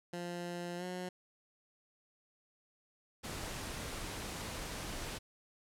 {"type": "tone with pitch glide", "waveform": "15% pulse", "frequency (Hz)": [174.61, 181.29], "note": ["F3", "F#3"], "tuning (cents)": [0, -35], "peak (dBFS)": -33, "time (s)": [0.13, 1.09], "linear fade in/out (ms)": 5, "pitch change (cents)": 65, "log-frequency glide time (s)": [0.77, 0.84]}
{"type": "noise", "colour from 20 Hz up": "pink", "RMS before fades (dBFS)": -42, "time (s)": [3.23, 5.19], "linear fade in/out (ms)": 20}
{"effects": ["low-pass 11000 Hz 12 dB/octave"]}